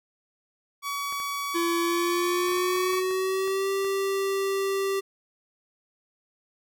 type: tone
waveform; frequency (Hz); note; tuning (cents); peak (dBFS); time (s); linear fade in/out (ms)
sawtooth; 1133; C#6; +37; -25; 0.82-3.03; 50
type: clicks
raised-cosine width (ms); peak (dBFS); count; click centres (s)
0.5; -29; 10; 1.125 / 1.201 / 2.485 / 2.519 / 2.573 / 2.764 / 2.933 / 3.11 / 3.477 / 3.847
type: tone with pitch glide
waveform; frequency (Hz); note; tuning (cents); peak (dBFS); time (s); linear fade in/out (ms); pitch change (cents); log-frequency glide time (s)
square; 340.1 to 390.7; F4 to G4; -46 to -6; -25; 1.54-5.01; 20; +240; 1.82-3.7
effects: none